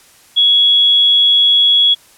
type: tone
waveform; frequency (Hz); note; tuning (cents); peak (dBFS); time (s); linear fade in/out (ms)
sine; 3350; G#7; +14; -7; 0.36-1.95; 20
effects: white hiss -46 dBFS RMS until 2.17 s + low-pass 12000 Hz 12 dB/octave